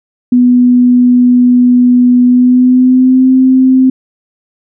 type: tone with pitch glide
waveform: sine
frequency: 246.9 to 259.8 Hz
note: B3 to C4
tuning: 0 to -12 cents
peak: -3 dBFS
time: 0.32-3.9 s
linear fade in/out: 5 ms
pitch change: +88 cents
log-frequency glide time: 2.24-3.3 s
effects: none